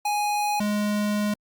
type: tone pair in turn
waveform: square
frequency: 830.6 / 208.2 Hz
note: G#5 / G#3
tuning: 0 / +5 cents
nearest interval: 2 octaves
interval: 2395 cents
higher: first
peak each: -23 dBFS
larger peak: neither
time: 0.05-0.6 / 0.6-1.34 s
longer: second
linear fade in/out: 5 ms
effects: Opus 48 kbps